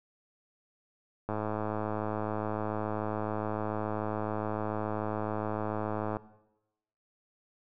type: click train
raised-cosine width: 1 ms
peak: -19 dBFS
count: 523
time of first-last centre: 1.29-6.169 s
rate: 107 Hz
effects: noise-tail reverb RT60 0.9 s tail -17 dB re dry